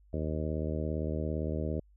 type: harmonic tone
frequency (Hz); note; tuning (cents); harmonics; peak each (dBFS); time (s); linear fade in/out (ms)
77.6; D#2; -4; 1 / 2 / 3 / 4 / 5 / 6 / 7 / 8; -34 / -37 / -39 / -40 / -41 / -42 / -42 / -43; 0.13-1.8; 5
effects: added 50 Hz sine -58 dBFS peak until 1.96 s